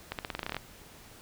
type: accelerating click train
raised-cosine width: 0.3 ms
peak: -17 dBFS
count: 12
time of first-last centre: 0.12-0.567 s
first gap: 68 ms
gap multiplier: 0.89
effects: pink hiss -52 dBFS RMS until 1.21 s